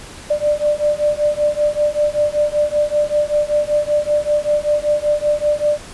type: beating tone pair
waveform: sine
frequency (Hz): 591 / 596.2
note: D5 / D5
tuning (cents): +11 / +26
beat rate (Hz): 5.2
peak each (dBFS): -17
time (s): 0.3-5.79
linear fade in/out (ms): 10
effects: pink hiss -36 dBFS RMS until 5.93 s + resampled to 24000 Hz